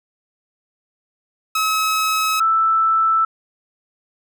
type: tone pair in turn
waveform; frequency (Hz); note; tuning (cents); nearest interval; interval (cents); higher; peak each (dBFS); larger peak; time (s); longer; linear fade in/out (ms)
sawtooth / sine; 1284 / 1321.6; E6 / E6; -46 / +4; unison; 50; second; -13; neither; 1.55-2.4 / 2.4-3.25; neither; 5
effects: none